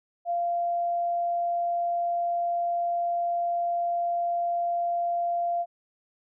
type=tone; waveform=sine; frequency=692 Hz; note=F5; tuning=16 cents flat; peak=-24 dBFS; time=0.25-5.66 s; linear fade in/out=50 ms; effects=none